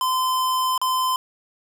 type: tone with dropouts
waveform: square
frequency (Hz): 1028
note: C6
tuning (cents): -31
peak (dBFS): -20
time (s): 0.01-1.16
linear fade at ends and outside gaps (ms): 1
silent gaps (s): 0.778-0.815
effects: none